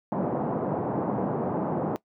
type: band-pass noise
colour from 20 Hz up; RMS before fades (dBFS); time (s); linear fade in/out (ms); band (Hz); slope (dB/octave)
pink; -28; 0.12-1.96; 0; 150 to 910; 24
effects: noise-tail reverb RT60 0.1 s tail -19 dB re dry